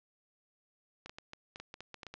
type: clicks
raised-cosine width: 0.2 ms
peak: -27 dBFS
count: 12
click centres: 1.06 / 1.095 / 1.185 / 1.334 / 1.559 / 1.6 / 1.741 / 1.806 / 1.943 / 2.032 / 2.067 / 2.14 s
effects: low-pass 5000 Hz 12 dB/octave